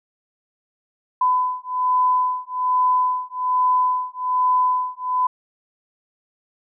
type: beating tone pair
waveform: sine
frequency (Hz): 1005 / 1006.2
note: B5 / B5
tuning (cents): +30 / +32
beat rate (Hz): 1.2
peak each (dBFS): -20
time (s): 1.21-5.27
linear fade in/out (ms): 5
effects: none